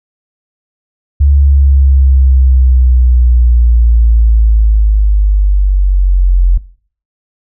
sine linear sweep, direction down, 71.1 to 43.65 Hz, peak -4 dBFS, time 1.2-6.58 s, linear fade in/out 10 ms, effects noise-tail reverb RT60 0.5 s tail -19 dB re dry

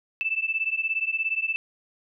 sine beating tone pair, 2633 / 2650 Hz, E7 / E7, -3 / +9 cents, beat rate 17 Hz, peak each -27 dBFS, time 0.21-1.56 s, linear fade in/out 0 ms, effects none

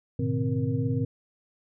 sine tone cluster, 106.1 / 124 / 150.7 / 261.4 / 470.3 Hz, G#2 / B2 / D3 / C4 / A#4, +38 / +7 / +45 / -1 / +15 cents, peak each -30 / -28 / -32 / -30 / -35 dBFS, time 0.19-1.05 s, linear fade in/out 5 ms, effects none

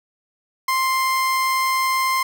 30% pulse tone, 1049 Hz, C6, 4 cents sharp, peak -15 dBFS, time 0.68-2.23 s, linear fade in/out 5 ms, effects none

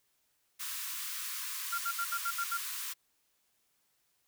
white high-pass noise, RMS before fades -39 dBFS, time 0.59-2.94 s, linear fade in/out 20 ms, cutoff 990 Hz, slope 96 dB/octave
sine tone bursts, 1383 Hz, F6, 17 cents flat, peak -31 dBFS, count 7, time 1.72-2.575 s, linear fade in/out 10 ms, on 63 ms, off 69 ms
effects white hiss -75 dBFS RMS until 4.27 s

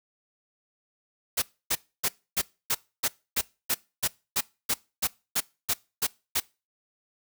white noise bursts, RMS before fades -25 dBFS, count 16, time 1.37-6.402 s, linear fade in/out 10 ms, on 52 ms, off 280 ms, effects noise-tail reverb RT60 0.3 s tail -23 dB re dry

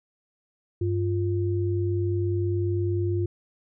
sine tone pair together, 98.36 / 349.2 Hz, G2 / F4, +6 / 0 cents, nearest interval octave + minor seventh, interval 2194 cents, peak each -24 / -27 dBFS, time 0.81-3.26 s, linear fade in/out 5 ms, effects none

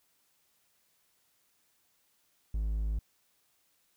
triangle tone, 53.2 Hz, G#1, 42 cents sharp, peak -27 dBFS, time 2.54-2.99 s, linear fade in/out 5 ms, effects white hiss -72 dBFS RMS until 3.96 s

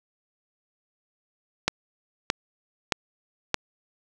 click train, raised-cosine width 0.2 ms, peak -3 dBFS, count 4, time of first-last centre 1.68-3.543 s, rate 1.61 Hz, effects none

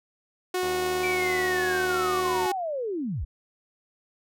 sawtooth tone with pitch glide, 365.8 to 367.9 Hz, F#4 to F#4, -20 to -10 cents, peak -21 dBFS, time 0.54-2.52 s, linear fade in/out 5 ms, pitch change +10 cents, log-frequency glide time 0.95-2.36 s
5% pulse tone with vibrato, 77.78 Hz, D#2, in tune, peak -25 dBFS, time 0.62-2.47 s, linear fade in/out 10 ms, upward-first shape sine, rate 2.1 Hz, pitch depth 11 cents each way
sine linear sweep, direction down, 2345 to 41.2 Hz, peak -27 dBFS, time 1.03-3.25 s, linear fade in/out 10 ms
effects none

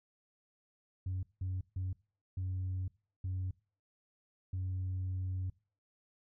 sine tone bursts at uneven times, 92.9 Hz, F#2, 7 cents sharp, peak -32 dBFS, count 6, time 1.06-1.23 / 1.41-1.61 / 1.76-1.93 / 2.37-2.88 / 3.24-3.51 / 4.53-5.5 s, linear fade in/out 5 ms, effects noise-tail reverb RT60 0.4 s tail -24 dB re dry + tanh soft clip ceiling -32 dBFS

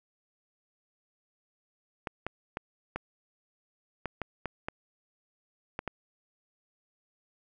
clicks, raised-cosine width 0.5 ms, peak -18 dBFS, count 10, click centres 2.072 / 2.266 / 2.571 / 2.96 / 4.057 / 4.217 / 4.457 / 4.685 / 5.791 / 5.877 s, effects none

